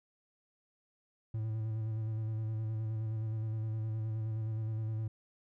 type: tone with vibrato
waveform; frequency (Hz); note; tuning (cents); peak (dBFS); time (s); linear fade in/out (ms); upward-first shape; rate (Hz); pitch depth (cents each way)
triangle; 110; A2; 0; -31; 1.34-5.08; 5; square; 9.6; 23
effects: none